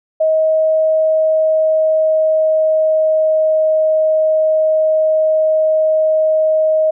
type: tone with pitch glide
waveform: sine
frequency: 632 to 627.6 Hz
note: D#5 to D#5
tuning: +27 to +15 cents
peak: -10 dBFS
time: 0.2-6.91 s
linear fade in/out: 10 ms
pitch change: -12 cents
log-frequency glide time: 0.88-3.68 s
effects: none